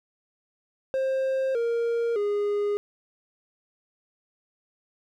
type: tone with pitch steps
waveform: triangle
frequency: 530 / 466.8 / 411.1 Hz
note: C5 / A#4 / G#4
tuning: +22 / +2 / -18 cents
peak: -21 dBFS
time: 0.94-2.77 s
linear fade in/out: 0 ms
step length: 610 ms
effects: none